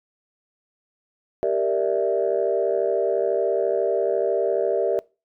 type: chord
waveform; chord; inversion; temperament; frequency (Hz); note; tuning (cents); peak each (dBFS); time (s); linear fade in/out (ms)
sine; E half-diminished seventh; first; equal; 392 / 466.2 / 587.3 / 659.3; G4 / Bb4 / D5 / E5; 0 / 0 / 0 / 0; -24; 1.43-4.99; 0
effects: noise-tail reverb RT60 0.3 s tail -24 dB re dry + tanh soft clip ceiling -10 dBFS